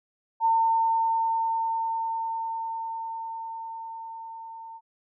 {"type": "tone with level ramp", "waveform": "sine", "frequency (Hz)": 905, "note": "A5", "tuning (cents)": 48, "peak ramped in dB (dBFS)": [-18, -39], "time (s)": [0.4, 4.81], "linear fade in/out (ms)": 50, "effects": []}